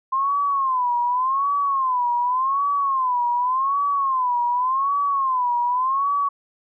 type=tone with vibrato; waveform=sine; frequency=1046.5 Hz; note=C6; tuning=in tune; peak=-18 dBFS; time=0.12-6.29 s; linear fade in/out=10 ms; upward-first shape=sine; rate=0.87 Hz; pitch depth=150 cents each way; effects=none